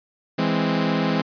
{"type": "chord", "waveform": "sawtooth", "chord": "E augmented", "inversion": "none", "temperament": "equal", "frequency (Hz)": [164.81, 207.7, 261.6], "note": ["E3", "G#3", "B#3"], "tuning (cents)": [0, 0, 0], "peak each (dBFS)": -20, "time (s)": [0.38, 1.22], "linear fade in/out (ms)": 10, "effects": ["resampled to 11025 Hz"]}